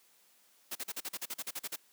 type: noise bursts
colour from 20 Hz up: white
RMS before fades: -38 dBFS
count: 13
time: 0.71-1.762 s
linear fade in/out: 10 ms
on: 44 ms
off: 40 ms
effects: white hiss -66 dBFS RMS until 1.92 s + high-pass 200 Hz 12 dB/octave